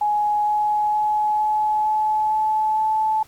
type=tone with pitch steps; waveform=sine; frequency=837 / 842.3 / 847.7 / 853.1 / 858.5 / 864 / 869.5 Hz; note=G#5 / G#5 / G#5 / G#5 / A5 / A5 / A5; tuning=+13 / +24 / +35 / +46 / -43 / -32 / -21 cents; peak=-17 dBFS; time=0.01-3.23 s; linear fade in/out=5 ms; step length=460 ms; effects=pink hiss -51 dBFS RMS until 3.27 s + AAC 64 kbps